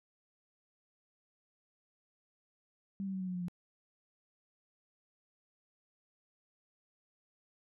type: tone with pitch steps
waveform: sine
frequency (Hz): 196 / 192.41 / 188.89 / 185.43 / 182.03 / 178.7 / 175.42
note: G3 / G3 / F#3 / F#3 / F#3 / F3 / F3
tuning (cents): 0 / -32 / +36 / +4 / -28 / +40 / +8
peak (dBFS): -35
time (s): 3-3.483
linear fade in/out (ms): 0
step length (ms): 69
effects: none